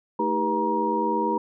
sine tone cluster, 219.9 / 317.2 / 398 / 487.2 / 946 Hz, A3 / D#4 / G4 / B4 / A#5, -1 / +33 / +26 / -24 / +25 cents, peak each -30 / -29 / -29 / -30 / -24 dBFS, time 0.19-1.38 s, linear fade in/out 5 ms, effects none

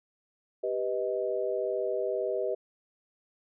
sine chord, G augmented, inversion none, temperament equal with one note detuned, 392 / 493.9 / 627.3 Hz, G4 / B4 / D#5, 0 / 0 / +14 cents, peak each -32 dBFS, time 0.63-2.55 s, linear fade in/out 10 ms, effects none

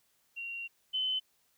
sine tone pair in turn, 2755 / 3043 Hz, F7 / F#7, -24 / +48 cents, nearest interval major second, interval 172 cents, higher second, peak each -37 / -29 dBFS, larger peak second, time 0.36-0.68 / 0.93-1.2 s, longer first, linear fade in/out 20 ms, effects white hiss -72 dBFS RMS until 1.57 s

